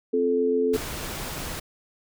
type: harmonic tone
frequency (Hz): 87.1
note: F2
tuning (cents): -4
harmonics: 3 / 4 / 5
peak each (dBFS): -26 / -31 / -21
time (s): 0.13-0.77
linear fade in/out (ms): 10
type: noise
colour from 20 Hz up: pink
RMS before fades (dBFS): -33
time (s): 0.73-1.6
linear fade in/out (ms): 10
effects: none